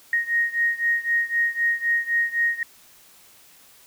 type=beating tone pair; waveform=sine; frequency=1867 / 1870.9 Hz; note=A#6 / A#6; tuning=+2 / +6 cents; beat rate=3.9 Hz; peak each=-22 / -24 dBFS; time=0.13-2.63 s; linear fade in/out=2 ms; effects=white hiss -52 dBFS RMS until 3.86 s